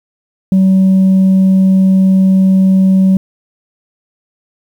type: tone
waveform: sine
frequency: 189.9 Hz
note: F#3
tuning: 45 cents sharp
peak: -3 dBFS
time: 0.52-3.17 s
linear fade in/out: 2 ms
effects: tanh soft clip ceiling -4 dBFS + 7-bit